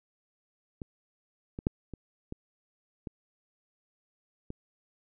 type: clicks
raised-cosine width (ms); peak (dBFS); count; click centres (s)
3; -25 / -24 / -12 / -27 / -24 / -24 / -25; 7; 0.818 / 1.589 / 1.669 / 1.937 / 2.324 / 3.072 / 4.504
effects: none